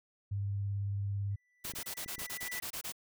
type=tone with vibrato; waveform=sine; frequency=100 Hz; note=G2; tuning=35 cents sharp; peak=-32 dBFS; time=0.31-1.36 s; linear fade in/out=10 ms; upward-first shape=triangle; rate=18 Hz; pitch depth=19 cents each way
type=tone with exponential growth; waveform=triangle; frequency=1975.5 Hz; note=B6; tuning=in tune; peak=-36 dBFS; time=1.31-2.6 s; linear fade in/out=0 ms; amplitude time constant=280 ms
type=noise bursts; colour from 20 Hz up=white; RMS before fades=-40 dBFS; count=12; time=1.64-2.923 s; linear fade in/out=10 ms; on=84 ms; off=25 ms
type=clicks; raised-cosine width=3 ms; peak=-37 dBFS; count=8; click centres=1.652 / 1.698 / 1.737 / 1.787 / 2.061 / 2.182 / 2.218 / 2.43 s
effects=none